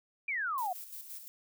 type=exponential sweep; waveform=sine; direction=down; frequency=2430 to 694 Hz; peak=-31 dBFS; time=0.28-0.73 s; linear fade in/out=5 ms
type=noise with tremolo; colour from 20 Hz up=violet; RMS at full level=-44 dBFS; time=0.58-1.28 s; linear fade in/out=0 ms; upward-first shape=square; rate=5.8 Hz; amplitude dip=50%
effects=none